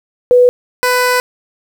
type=tone pair in turn; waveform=sine / 15% pulse; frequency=493.9 / 498.5 Hz; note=B4 / B4; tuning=0 / +16 cents; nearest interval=unison; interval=16 cents; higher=second; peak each=-4 dBFS; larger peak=neither; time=0.31-0.49 / 0.83-1.2 s; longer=second; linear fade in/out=0 ms; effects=7-bit